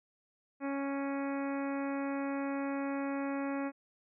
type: harmonic tone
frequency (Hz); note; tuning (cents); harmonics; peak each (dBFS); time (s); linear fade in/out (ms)
277.2; C#4; 0; 1 / 2 / 3 / 4 / 5 / 6 / 7 / 8 / 9; -34 / -40 / -44 / -46 / -48 / -50 / -51 / -52 / -53; 0.6-3.72; 50
effects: none